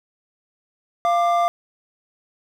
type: tone pair together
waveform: triangle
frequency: 693.4 / 1187 Hz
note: F5 / D6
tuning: -13 / +18 cents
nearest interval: major sixth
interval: 931 cents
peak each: -15 / -20 dBFS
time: 1.05-1.48 s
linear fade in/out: 0 ms
effects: 8-bit